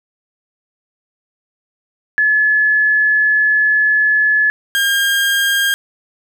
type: tone pair in turn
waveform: sine / 30% pulse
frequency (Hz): 1714 / 1611.2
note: A6 / G6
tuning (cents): -46 / +47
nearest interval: minor second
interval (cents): 107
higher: first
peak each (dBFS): -10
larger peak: neither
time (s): 2.18-4.5 / 4.75-5.74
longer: first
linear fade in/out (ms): 0
effects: none